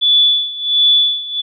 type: tone with tremolo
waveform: sine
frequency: 3455 Hz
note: A7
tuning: 32 cents flat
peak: -7 dBFS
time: 0.01-1.42 s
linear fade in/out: 20 ms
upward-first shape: sine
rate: 1.4 Hz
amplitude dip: 85%
effects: none